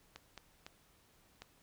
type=clicks; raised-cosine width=0.2 ms; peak=-30 dBFS; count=4; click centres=0.16 / 0.377 / 0.665 / 1.42 s; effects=pink hiss -68 dBFS RMS until 1.62 s